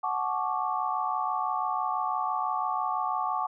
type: chord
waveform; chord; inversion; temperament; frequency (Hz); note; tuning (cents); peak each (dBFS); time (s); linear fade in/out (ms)
sine; D major seventh; first; equal with one note detuned; 740 / 868.9 / 1108.7 / 1174.7; F#5 / A5 / C#6 / D6; 0 / -22 / 0 / 0; -32; 0.03-3.47; 10
effects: none